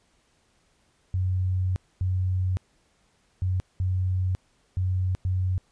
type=tone bursts at uneven times; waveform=sine; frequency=92.5 Hz; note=F#2; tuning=in tune; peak=-22 dBFS; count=6; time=1.14-1.76 / 2.01-2.57 / 3.42-3.6 / 3.8-4.35 / 4.77-5.15 / 5.25-5.58 s; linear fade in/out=0 ms; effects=pink hiss -66 dBFS RMS until 5.71 s + resampled to 22050 Hz